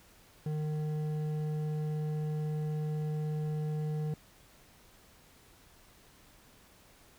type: tone with hard clipping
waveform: sine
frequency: 152.7 Hz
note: D#3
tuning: 32 cents flat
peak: -33 dBFS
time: 0.46-4.14 s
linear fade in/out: 2 ms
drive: 8 dB
effects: pink hiss -60 dBFS RMS until 7.18 s